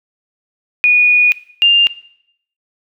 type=tone pair in turn; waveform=sine; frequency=2459 / 2800 Hz; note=D#7 / F7; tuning=-21 / +4 cents; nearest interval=major second; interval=225 cents; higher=second; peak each=-6 dBFS; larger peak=neither; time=0.84-1.32 / 1.62-1.87 s; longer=first; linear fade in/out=0 ms; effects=noise-tail reverb RT60 0.7 s tail -18 dB re dry